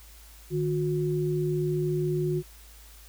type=tone pair together; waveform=sine; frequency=152.4 / 361.4 Hz; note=D#3 / F#4; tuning=-36 / -41 cents; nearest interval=octave + minor third; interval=1495 cents; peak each=-27 dBFS; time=0.5-2.43 s; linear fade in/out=50 ms; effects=added 54 Hz sine -49 dBFS peak until 3.08 s + white hiss -53 dBFS RMS until 3.08 s